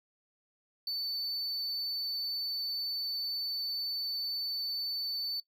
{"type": "tone", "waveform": "triangle", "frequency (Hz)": 4511, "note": "C#8", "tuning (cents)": 29, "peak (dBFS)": -31, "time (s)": [0.87, 5.4], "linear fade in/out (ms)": 2, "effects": ["noise-tail reverb RT60 0.1 s tail -23 dB re dry"]}